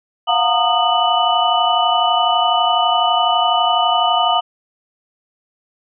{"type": "tone cluster", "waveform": "sine", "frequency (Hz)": [699, 731, 920, 1229, 2977], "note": ["F5", "F#5", "A#5", "D#6", "F#7"], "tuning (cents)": [1, -21, -23, -22, 10], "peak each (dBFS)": -19, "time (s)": [0.27, 4.41], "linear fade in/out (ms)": 20, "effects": []}